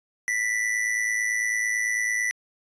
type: tone with amplitude modulation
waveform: square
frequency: 1975.5 Hz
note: B6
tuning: in tune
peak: -21 dBFS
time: 0.28-2.31 s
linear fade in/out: 0 ms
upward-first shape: sine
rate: 109 Hz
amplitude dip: 60%
effects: resampled to 22050 Hz

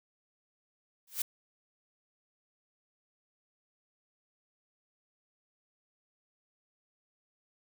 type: noise with exponential growth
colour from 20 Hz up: blue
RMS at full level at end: -27 dBFS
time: 1.07-1.22 s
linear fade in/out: 5 ms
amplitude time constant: 32 ms
effects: none

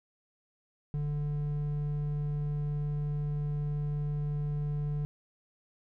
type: tone pair together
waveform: triangle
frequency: 41.2 / 146.83 Hz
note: E1 / D3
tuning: 0 / 0 cents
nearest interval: octave + minor seventh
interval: 2200 cents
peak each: -37 / -28 dBFS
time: 0.94-5.05 s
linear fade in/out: 0 ms
effects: none

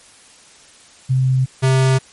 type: tone pair in turn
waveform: sine / square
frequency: 130.3 / 131.81 Hz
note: C3 / C3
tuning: -7 / +13 cents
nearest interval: unison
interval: 20 cents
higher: second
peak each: -12 dBFS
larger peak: neither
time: 1.09-1.46 / 1.62-1.99 s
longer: neither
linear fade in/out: 20 ms
effects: white hiss -46 dBFS RMS until 2.12 s + MP3 48 kbps

